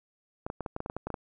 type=clicks; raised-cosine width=1 ms; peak=-20 dBFS; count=12; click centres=0.465 / 0.501 / 0.607 / 0.662 / 0.764 / 0.804 / 0.861 / 0.899 / 0.966 / 1.07 / 1.103 / 1.142 s; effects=none